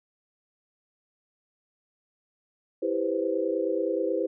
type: chord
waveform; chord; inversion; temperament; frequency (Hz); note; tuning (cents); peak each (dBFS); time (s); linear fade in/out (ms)
sine; C major seventh; first; equal with one note detuned; 329.6 / 396.6 / 493.9 / 523.3; E4 / G4 / B4 / C5; 0 / +20 / 0 / 0; -30; 2.82-4.27; 10
effects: none